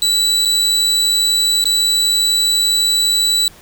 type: tone with dropouts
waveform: 35% pulse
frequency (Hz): 3951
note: B7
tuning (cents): 0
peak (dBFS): -10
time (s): 0.02-3.48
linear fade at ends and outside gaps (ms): 1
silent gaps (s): 0.451-0.456 / 1.641-1.655
effects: pink hiss -43 dBFS RMS until 3.61 s